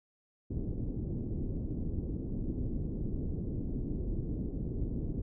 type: low-pass noise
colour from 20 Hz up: pink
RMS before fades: -35 dBFS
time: 0.5-5.22 s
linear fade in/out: 10 ms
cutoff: 350 Hz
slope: 24 dB/octave
effects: none